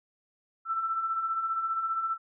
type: beating tone pair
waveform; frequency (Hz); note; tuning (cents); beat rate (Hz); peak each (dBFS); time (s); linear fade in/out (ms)
sine; 1318.5 / 1333.5; E6 / E6; 0 / +20; 15; -37 / -28; 0.65-2.18; 50
effects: none